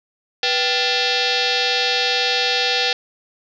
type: tone with frequency modulation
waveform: sine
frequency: 490 Hz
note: B4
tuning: 14 cents flat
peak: -16 dBFS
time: 0.43-2.93 s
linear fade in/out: 2 ms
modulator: 634 Hz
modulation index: 7
effects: none